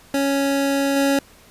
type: tone with level steps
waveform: 25% pulse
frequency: 277.2 Hz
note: C#4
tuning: in tune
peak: -14 / -12 dBFS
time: 0.14-1.19 s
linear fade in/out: 2 ms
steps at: 0.96 s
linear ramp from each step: 5 ms
effects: pink hiss -49 dBFS RMS until 1.5 s + resampled to 32000 Hz